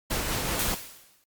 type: noise with tremolo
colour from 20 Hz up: pink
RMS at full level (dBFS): -28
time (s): 0.1-0.75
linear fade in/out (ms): 10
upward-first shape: sine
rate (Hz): 5.3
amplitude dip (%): 25
type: noise with exponential decay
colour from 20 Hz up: white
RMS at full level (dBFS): -27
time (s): 0.59-1.24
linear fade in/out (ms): 1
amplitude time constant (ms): 140
effects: Opus 48 kbps